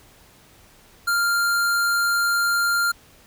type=tone; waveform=square; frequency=1395 Hz; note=F6; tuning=2 cents flat; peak=-19 dBFS; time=1.07-2.92 s; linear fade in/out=10 ms; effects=pink hiss -52 dBFS RMS until 3.26 s